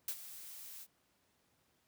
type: noise with ADSR envelope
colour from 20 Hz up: blue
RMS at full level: -36 dBFS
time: 0.08-0.87 s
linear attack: 3 ms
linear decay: 62 ms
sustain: -14 dB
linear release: 49 ms
effects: pink hiss -75 dBFS RMS until 1.87 s + high-pass 80 Hz 12 dB/octave